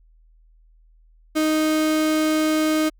35% pulse tone, 311.1 Hz, D#4, in tune, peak -16 dBFS, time 1.35-2.9 s, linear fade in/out 20 ms, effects added 40 Hz sine -51 dBFS peak until 2.99 s

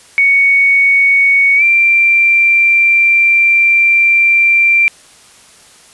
sine tone with pitch glide, 2228 to 2360 Hz, C#7 to D7, +8 to +8 cents, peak -6 dBFS, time 0.18-4.88 s, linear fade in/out 0 ms, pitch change +100 cents, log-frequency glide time 1.56-1.63 s, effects white hiss -42 dBFS RMS until 5.93 s + resampled to 24000 Hz

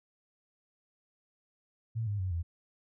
sine tone with pitch steps, 113.3 / 102.7 / 93.1 / 84.39 Hz, A#2 / G#2 / F#2 / E2, -49 / -19 / +11 / +41 cents, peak -30 dBFS, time 1.95-2.43 s, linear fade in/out 20 ms, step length 120 ms, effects none

